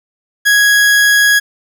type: tone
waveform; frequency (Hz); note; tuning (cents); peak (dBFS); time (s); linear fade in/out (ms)
40% pulse; 1661.2; G#6; 0; -6; 0.45-1.4; 20
effects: none